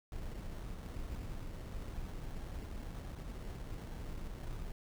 brown noise with sample-and-hold, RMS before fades -43 dBFS, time 0.12-4.72 s, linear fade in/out 2 ms, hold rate 2450 Hz, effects none

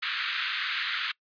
pink band-pass noise, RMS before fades -31 dBFS, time 0.02-1.12 s, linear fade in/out 10 ms, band 1300 to 4200 Hz, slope 48 dB/octave, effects noise-tail reverb RT60 0.1 s tail -24 dB re dry + resampled to 11025 Hz

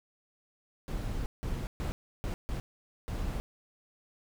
brown noise bursts at uneven times, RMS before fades -34 dBFS, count 6, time 0.88-1.26 / 1.43-1.67 / 1.8-1.92 / 2.24-2.34 / 2.49-2.6 / 3.08-3.4 s, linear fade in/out 0 ms, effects none

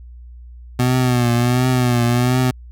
25% pulse tone with vibrato, 123.47 Hz, B2, in tune, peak -10 dBFS, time 0.79-2.51 s, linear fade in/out 5 ms, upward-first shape triangle, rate 1.4 Hz, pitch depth 73 cents each way, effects added 60 Hz sine -35 dBFS peak until 2.71 s

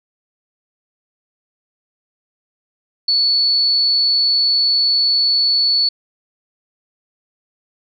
sine tone, 4435 Hz, C#8, in tune, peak -12 dBFS, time 3.08-5.89 s, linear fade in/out 5 ms, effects none

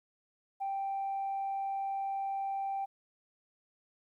sine tone, 784 Hz, G5, in tune, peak -31 dBFS, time 0.6-2.86 s, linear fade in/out 20 ms, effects tanh soft clip ceiling -29 dBFS + 12-bit

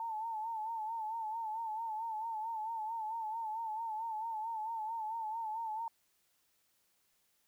sine tone with vibrato, 889 Hz, A5, 18 cents sharp, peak -36 dBFS, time 0-5.88 s, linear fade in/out 2 ms, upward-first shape sine, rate 4.5 Hz, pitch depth 69 cents each way, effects white hiss -75 dBFS RMS until 7.47 s

